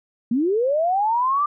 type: linear sweep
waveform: sine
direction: up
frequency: 220 to 1200 Hz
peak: -17 dBFS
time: 0.31-1.46 s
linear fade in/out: 5 ms
effects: none